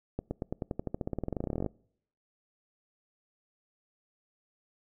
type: accelerating click train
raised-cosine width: 2 ms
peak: -19 dBFS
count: 28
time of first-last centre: 0.19-1.663 s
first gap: 120 ms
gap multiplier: 0.93
effects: noise-tail reverb RT60 0.7 s tail -26 dB re dry